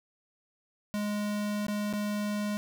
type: tone with dropouts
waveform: square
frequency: 207.7 Hz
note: G#3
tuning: in tune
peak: -30 dBFS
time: 0.94-2.57 s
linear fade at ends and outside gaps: 0 ms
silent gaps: 1.667-1.683 / 1.928-1.936 s
effects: none